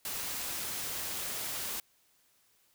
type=noise; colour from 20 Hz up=white; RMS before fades=-37 dBFS; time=0.05-1.8 s; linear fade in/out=2 ms; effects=white hiss -69 dBFS RMS until 2.74 s